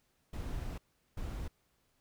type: noise bursts at uneven times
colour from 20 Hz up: brown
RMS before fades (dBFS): -39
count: 2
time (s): 0.33-0.78 / 1.17-1.48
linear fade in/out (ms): 5
effects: pink hiss -75 dBFS RMS until 2 s